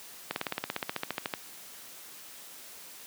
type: slowing click train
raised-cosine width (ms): 0.3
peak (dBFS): -14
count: 17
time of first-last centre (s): 0.31-1.338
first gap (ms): 51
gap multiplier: 1.03
effects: white hiss -48 dBFS RMS until 3.06 s + high-pass 150 Hz 12 dB/octave